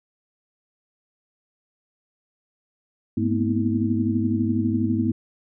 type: tone cluster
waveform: sine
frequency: 102.6 / 218.8 / 239 / 251 / 322.1 Hz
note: G#2 / A3 / A#3 / B3 / E4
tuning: -21 / -9 / +43 / +28 / -40 cents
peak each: -26 dBFS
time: 3.17-5.12 s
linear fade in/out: 5 ms
effects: none